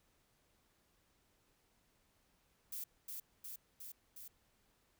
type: noise with echo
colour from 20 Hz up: violet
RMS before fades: -44 dBFS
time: 2.72-2.84 s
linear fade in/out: 5 ms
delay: 360 ms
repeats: 4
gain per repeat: -2 dB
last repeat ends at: 4.28 s
effects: pink hiss -75 dBFS RMS until 4.99 s